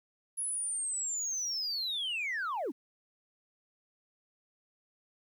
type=linear sweep; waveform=sine; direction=down; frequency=10548 to 215.4 Hz; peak=-30 dBFS; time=0.37-2.72 s; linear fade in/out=20 ms; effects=tanh soft clip ceiling -30 dBFS + 11-bit